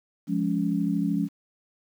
sine chord, Db major, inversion first, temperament equal with one note detuned, 174.61 / 207.7 / 280.9 Hz, F3 / Ab3 / Db4, 0 / 0 / +23 cents, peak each -27 dBFS, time 0.27-1.29 s, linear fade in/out 50 ms, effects 9-bit

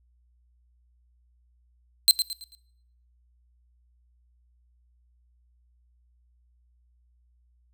sawtooth tone with echo, 4108 Hz, C8, 33 cents flat, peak -10 dBFS, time 2.08-2.11 s, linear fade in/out 0 ms, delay 110 ms, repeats 4, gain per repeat -9 dB, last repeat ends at 2.55 s, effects noise-tail reverb RT60 0.8 s tail -24 dB re dry + added 60 Hz sine -61 dBFS peak until 7.73 s

